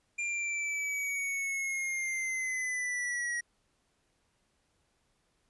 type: linear sweep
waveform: square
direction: down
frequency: 2396 to 1900 Hz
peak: -32 dBFS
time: 0.18-3.41 s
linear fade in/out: 10 ms
effects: pink hiss -74 dBFS RMS until 5.49 s + resampled to 24000 Hz